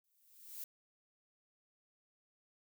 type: noise with exponential growth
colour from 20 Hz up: violet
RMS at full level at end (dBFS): -43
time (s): 0.04-0.64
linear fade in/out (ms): 2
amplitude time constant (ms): 130
effects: none